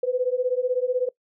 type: beating tone pair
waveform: sine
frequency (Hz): 493.9 / 509.9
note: B4 / C5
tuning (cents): 0 / -45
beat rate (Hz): 16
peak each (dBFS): -24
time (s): 0.03-1.09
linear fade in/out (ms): 5
effects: noise-tail reverb RT60 0.1 s tail -22 dB re dry